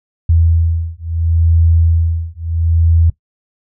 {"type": "beating tone pair", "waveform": "sine", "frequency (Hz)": [82.41, 83.14], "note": ["E2", "E2"], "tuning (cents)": [0, 15], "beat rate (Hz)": 0.73, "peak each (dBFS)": -13, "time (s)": [0.29, 3.1], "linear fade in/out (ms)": 5, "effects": ["noise-tail reverb RT60 0.1 s tail -18 dB re dry"]}